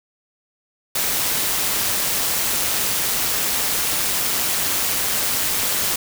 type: noise with amplitude modulation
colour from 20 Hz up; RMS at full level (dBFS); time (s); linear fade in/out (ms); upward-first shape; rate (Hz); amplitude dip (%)
white; -19; 0.95-5.96; 5; sine; 195; 45
effects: none